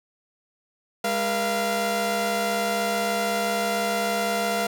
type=tone cluster; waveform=sawtooth; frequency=205.6 / 477.3 / 688 Hz; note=G#3 / A#4 / F5; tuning=-17 / +41 / -26 cents; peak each=-26 / -25 / -21 dBFS; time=1.04-4.67 s; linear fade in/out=5 ms; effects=none

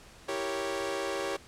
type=chord; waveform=sawtooth; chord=E diminished seventh; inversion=none; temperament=equal; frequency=329.6 / 392 / 466.2 / 554.4 Hz; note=E4 / G4 / Bb4 / Db5; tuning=0 / 0 / 0 / 0 cents; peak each=-36 / -31 / -36 / -31 dBFS; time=0.28-1.37 s; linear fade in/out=10 ms; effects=pink hiss -53 dBFS RMS until 1.47 s + low-pass 9000 Hz 12 dB/octave

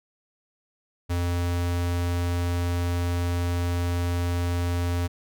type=tone; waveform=square; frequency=87.31 Hz; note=F2; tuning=in tune; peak=-24 dBFS; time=1.09-5.08 s; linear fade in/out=20 ms; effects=none

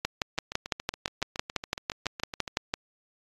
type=two click trains; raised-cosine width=0.2 ms; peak=-18 / -9 dBFS; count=16 / 17; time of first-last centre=0.38-2.478 / 0.05-2.739 s; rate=7.15 / 5.95 Hz; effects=AAC 32 kbps

